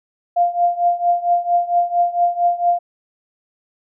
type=tone with tremolo; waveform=sine; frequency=698.5 Hz; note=F5; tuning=in tune; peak=-10 dBFS; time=0.36-2.79 s; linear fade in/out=10 ms; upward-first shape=triangle; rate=4.4 Hz; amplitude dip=90%; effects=none